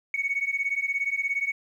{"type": "beating tone pair", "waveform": "sine", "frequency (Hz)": [2217, 2234], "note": ["C#7", "C#7"], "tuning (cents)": [0, 13], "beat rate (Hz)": 17, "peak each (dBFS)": -27, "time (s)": [0.14, 1.52], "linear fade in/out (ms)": 2, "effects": ["tanh soft clip ceiling -18 dBFS", "10-bit"]}